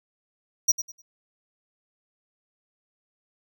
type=tone with echo; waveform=square; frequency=5770 Hz; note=F#8; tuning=44 cents flat; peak=-16 dBFS; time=0.68-0.72 s; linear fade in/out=10 ms; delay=100 ms; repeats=3; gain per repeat=-12 dB; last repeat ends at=1.02 s; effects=none